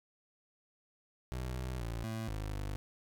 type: tone with pitch steps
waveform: 25% pulse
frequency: 62.8 / 63.3 / 57 / 111.7 / 52.4 / 50.3 Hz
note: B1 / B1 / A#1 / A2 / G#1 / G1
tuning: +30 / +43 / -38 / +27 / +16 / +45 cents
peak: -33 dBFS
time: 1.32-2.76 s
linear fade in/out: 0 ms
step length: 240 ms
effects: none